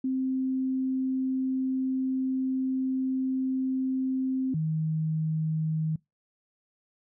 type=tone pair in turn; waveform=sine; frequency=261.6 / 157.62 Hz; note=C4 / D#3; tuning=0 / +23 cents; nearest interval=major sixth; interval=877 cents; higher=first; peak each=-25 dBFS; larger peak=neither; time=0.04-4.54 / 4.54-5.96 s; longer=first; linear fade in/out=5 ms; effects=noise-tail reverb RT60 0.2 s tail -24 dB re dry